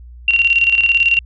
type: tone with tremolo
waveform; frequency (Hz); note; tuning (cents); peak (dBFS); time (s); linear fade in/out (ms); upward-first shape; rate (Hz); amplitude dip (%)
sine; 2755; F7; -24; -8; 0.28-1.19; 2; square; 18; 60
effects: added 60 Hz sine -34 dBFS peak until 1.25 s + resampled to 16000 Hz